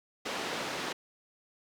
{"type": "band-pass noise", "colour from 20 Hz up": "pink", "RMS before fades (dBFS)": -36, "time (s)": [0.25, 0.93], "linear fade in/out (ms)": 10, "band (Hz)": [310, 5000], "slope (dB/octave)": 12, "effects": []}